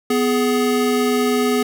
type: tone pair together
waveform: square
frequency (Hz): 248.7 / 419.6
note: B3 / G#4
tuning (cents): +12 / +18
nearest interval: major sixth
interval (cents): 906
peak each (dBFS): -19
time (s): 0.1-1.63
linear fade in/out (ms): 5
effects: none